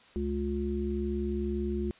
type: harmonic tone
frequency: 71 Hz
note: C#2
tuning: 42 cents sharp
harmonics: 1 / 3 / 5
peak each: -33 / -33 / -33 dBFS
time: 0.16-1.91 s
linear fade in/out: 0 ms
effects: white hiss -57 dBFS RMS until 1.99 s + resampled to 8000 Hz